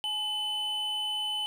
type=tone pair together; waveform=triangle; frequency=847 / 3018 Hz; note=G#5 / F#7; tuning=+34 / +34 cents; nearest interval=octave + minor seventh; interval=2200 cents; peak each=-37 / -28 dBFS; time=0.04-1.46 s; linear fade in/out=0 ms; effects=none